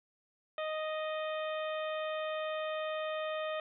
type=harmonic tone with a mistuned harmonic; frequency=622.3 Hz; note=D#5; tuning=in tune; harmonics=1 / 2 / 3 / 4 / 5 / 6; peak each=-35 / -41 / -45 / -47 / -49 / -51 dBFS; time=0.58-3.6 s; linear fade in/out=2 ms; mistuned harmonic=6; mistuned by=-57 cents; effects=none